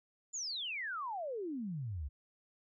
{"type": "exponential sweep", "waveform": "sine", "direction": "down", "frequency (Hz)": [7300, 64.2], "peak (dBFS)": -37, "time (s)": [0.33, 2.09], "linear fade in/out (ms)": 20, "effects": []}